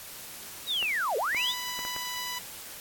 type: linear two-way sweep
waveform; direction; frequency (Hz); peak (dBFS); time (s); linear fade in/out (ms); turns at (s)
sine; down then up; 3951 to 411 to 3951; -26; 0.66-1.55; 50; 1.17
type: clicks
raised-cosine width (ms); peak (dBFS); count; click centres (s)
0.5; -23; 5; 0.827 / 1.347 / 1.791 / 1.851 / 1.964
type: tone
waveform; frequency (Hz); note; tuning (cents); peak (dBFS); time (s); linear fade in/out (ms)
10% pulse; 990; B5; +4; -24; 1.36-2.39; 10
effects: white hiss -43 dBFS RMS until 2.8 s + AAC 64 kbps